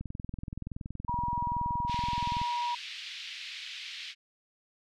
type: click train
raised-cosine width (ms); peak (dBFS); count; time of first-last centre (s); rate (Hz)
5; -25; 52; 0.01-2.416; 21.2
type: tone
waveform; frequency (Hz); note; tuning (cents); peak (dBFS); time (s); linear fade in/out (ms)
sine; 960; B5; -49; -29; 1.08-2.75; 5
type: band-pass noise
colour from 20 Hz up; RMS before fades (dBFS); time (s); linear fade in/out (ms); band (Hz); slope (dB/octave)
white; -42; 1.87-4.15; 50; 2200 to 3900; 24
effects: none